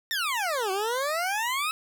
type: exponential two-way sweep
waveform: 20% pulse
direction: down then up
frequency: 1864.7 to 370 to 1306 Hz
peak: -21 dBFS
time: 0.11-1.71 s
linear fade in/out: 0 ms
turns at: 0.71 s
effects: none